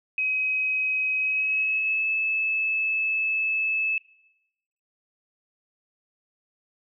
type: tone with pitch glide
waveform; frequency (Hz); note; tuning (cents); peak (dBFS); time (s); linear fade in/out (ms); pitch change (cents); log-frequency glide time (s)
sine; 2535 to 2608; D#7 to E7; +32 to -19; -22; 0.18-3.98; 2; +49; 1.17-2.08
effects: noise-tail reverb RT60 0.9 s tail -21 dB re dry